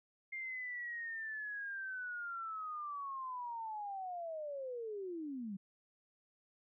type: linear sweep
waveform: sine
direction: down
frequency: 2118 to 185 Hz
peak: -40 dBFS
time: 0.32-5.57 s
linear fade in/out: 10 ms
effects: none